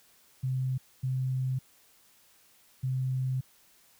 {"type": "tone bursts at uneven times", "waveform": "sine", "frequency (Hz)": 130, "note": "C3", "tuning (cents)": -11, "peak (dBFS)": -27, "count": 3, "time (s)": [[0.43, 0.78], [1.03, 1.59], [2.83, 3.41]], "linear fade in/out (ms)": 10, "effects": ["white hiss -62 dBFS RMS until 3.99 s"]}